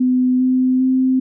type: tone with pitch steps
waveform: sine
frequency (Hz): 253.3 / 256.4 / 259.5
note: B3 / C4 / C4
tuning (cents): +44 / -35 / -14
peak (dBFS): -12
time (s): 0-1.2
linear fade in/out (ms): 10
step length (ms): 400
effects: none